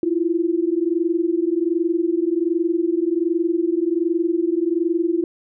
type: tone pair together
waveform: sine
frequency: 327.9 / 349.2 Hz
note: E4 / F4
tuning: -9 / 0 cents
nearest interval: minor second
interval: 109 cents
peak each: -20 dBFS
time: 0.03-5.24 s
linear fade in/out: 2 ms
effects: none